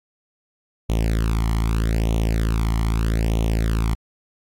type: tone with flanger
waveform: sawtooth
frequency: 55.4 Hz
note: A1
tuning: 13 cents sharp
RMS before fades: -20 dBFS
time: 0.89-3.95 s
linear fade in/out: 10 ms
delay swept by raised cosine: 0.31 to 0.97 ms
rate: 0.8 Hz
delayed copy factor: +0.9
effects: AAC 64 kbps